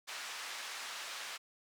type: band-pass noise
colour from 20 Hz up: pink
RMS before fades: -44 dBFS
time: 0.07-1.38 s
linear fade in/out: 20 ms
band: 1200 to 6800 Hz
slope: 12 dB/octave
effects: none